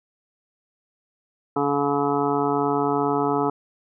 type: harmonic tone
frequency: 142.6 Hz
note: C#3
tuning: 49 cents sharp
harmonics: 1 / 2 / 3 / 5 / 6 / 7 / 8 / 9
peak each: -33 / -25 / -24 / -28 / -28 / -30 / -34 / -29 dBFS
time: 1.56-3.5 s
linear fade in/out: 5 ms
effects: none